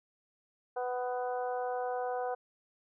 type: harmonic tone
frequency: 248.9 Hz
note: B3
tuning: 14 cents sharp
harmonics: 2 / 3 / 4 / 5 / 6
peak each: -35 / -35 / -44 / -48 / -47 dBFS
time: 0.76-2.35 s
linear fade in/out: 10 ms
effects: none